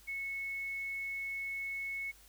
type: tone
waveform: sine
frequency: 2200 Hz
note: C#7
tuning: 14 cents flat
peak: -36 dBFS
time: 0.07-2.12 s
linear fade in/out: 20 ms
effects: added 50 Hz sine -62 dBFS peak until 2.28 s + white hiss -61 dBFS RMS until 2.28 s